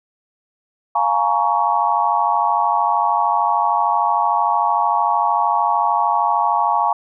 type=chord; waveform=sine; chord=Bb minor seventh; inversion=second; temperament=just; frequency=699.2 / 839.1 / 932.3 / 1118.8 Hz; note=F5 / Ab5 / Bb5 / Db6; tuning=+2 / +18 / 0 / +16 cents; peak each=-22 / -19 / -19 / -20 dBFS; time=0.95-6.93 s; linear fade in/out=5 ms; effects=none